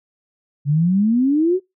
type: exponential sweep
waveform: sine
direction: up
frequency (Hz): 138.59 to 385.5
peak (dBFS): -13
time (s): 0.65-1.6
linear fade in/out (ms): 50
effects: noise-tail reverb RT60 0.2 s tail -26 dB re dry